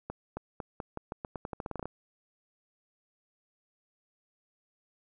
accelerating click train, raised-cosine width 1 ms, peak -22 dBFS, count 17, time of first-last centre 0.1-1.856 s, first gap 270 ms, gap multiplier 0.86, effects none

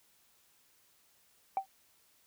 sine tone with exponential decay, 775 Hz, G5, 20 cents flat, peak -23 dBFS, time 1.57-1.66 s, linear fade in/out 1 ms, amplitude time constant 19 ms, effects tanh soft clip ceiling -24 dBFS + white hiss -68 dBFS RMS until 2.26 s

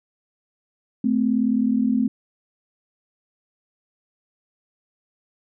sine tone pair together, 218.3 / 257.6 Hz, A3 / C4, -13 / -27 cents, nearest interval minor third, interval 286 cents, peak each -20 dBFS, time 1.04-2.08 s, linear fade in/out 5 ms, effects none

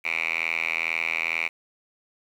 5% pulse tone with band-pass filter, 82.2 Hz, E2, 4 cents flat, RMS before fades -27 dBFS, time 0.04-1.49 s, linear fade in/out 20 ms, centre 2300 Hz, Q 8.4, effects 9-bit

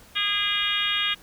harmonic tone with a mistuned harmonic, 410 Hz, G#4, 22 cents flat, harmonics 3 / 4 / 5 / 6 / 7 / 8 / 9, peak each -33 / -31 / -32 / -31 / -28 / -27 / -30 dBFS, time 0.15-1.15 s, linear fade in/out 20 ms, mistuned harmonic 6, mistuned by -33 cents, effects pink hiss -51 dBFS RMS until 1.22 s

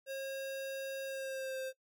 square tone with pitch glide, 540 to 524.9 Hz, C#5 to C5, -45 to +5 cents, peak -38 dBFS, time 0.06-1.73 s, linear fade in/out 50 ms, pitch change -50 cents, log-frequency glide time 1.06-1.61 s, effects noise-tail reverb RT60 0.1 s tail -18 dB re dry + MP3 96 kbps

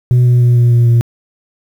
sine tone with pitch steps, 123.8 / 122.59 / 121.39 / 120.21 / 119.03 / 117.87 Hz, B2 / B2 / B2 / B2 / A#2 / A#2, +5 / -12 / -29 / -46 / +37 / +20 cents, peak -3 dBFS, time 0.11-1.01 s, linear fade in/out 0 ms, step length 150 ms, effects tanh soft clip ceiling -5 dBFS + 7-bit

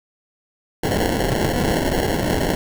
blue noise with sample-and-hold, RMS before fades -20 dBFS, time 0.83-2.55 s, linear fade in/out 5 ms, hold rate 1225 Hz, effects none

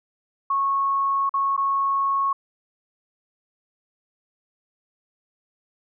sine tone with dropouts, 1100 Hz, C#6, 14 cents flat, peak -19 dBFS, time 0.5-2.33 s, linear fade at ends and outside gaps 5 ms, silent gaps 1.294-1.339 / 1.566-1.576 s, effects none

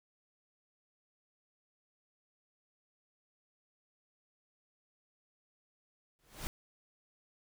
pink noise with exponential growth, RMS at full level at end -37 dBFS, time 6.19-6.47 s, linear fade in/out 0 ms, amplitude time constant 59 ms, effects none

